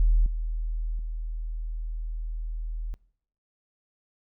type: tone with level steps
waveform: sine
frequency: 40 Hz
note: D#1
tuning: 49 cents sharp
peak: -16 / -26 / -29 dBFS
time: 0-2.94 s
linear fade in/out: 0 ms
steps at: 0.26 / 0.99 s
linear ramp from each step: 2 ms
effects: noise-tail reverb RT60 0.7 s tail -24 dB re dry + tanh soft clip ceiling -12 dBFS